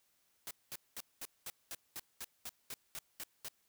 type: noise bursts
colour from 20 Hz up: white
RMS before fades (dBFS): -44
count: 13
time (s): 0.47-3.484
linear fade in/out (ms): 0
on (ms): 38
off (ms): 210
effects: white hiss -75 dBFS RMS until 3.68 s